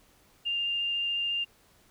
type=tone with vibrato; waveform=sine; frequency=2800 Hz; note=F7; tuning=4 cents sharp; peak=-27 dBFS; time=0.45-1.45 s; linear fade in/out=20 ms; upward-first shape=sine; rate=14 Hz; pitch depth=8 cents each way; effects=pink hiss -62 dBFS RMS until 1.9 s